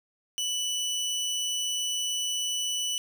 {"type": "tone", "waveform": "25% pulse", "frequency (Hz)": 2971, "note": "F#7", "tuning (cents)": 6, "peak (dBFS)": -24, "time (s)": [0.38, 2.98], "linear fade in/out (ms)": 0, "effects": []}